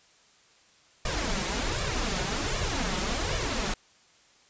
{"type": "noise with flanger", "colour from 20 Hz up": "pink", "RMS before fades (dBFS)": -29, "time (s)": [1.05, 3.74], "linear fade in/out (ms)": 5, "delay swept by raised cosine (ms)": [1.7, 5.5], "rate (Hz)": 1.3, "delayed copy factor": 0.7, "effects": ["white hiss -60 dBFS RMS until 4.49 s", "resampled to 16000 Hz"]}